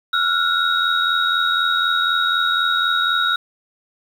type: tone cluster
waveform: sine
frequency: 1361 / 1445 / 3790 Hz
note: F6 / F#6 / A#7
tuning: -45 / -41 / +28 cents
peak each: -20 dBFS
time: 0.13-3.36 s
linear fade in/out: 5 ms
effects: 7-bit